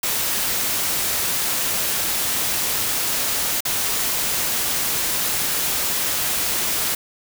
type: noise with dropouts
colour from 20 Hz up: white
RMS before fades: -22 dBFS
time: 0.03-6.95 s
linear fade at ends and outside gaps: 5 ms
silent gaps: 3.606-3.651 s
effects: none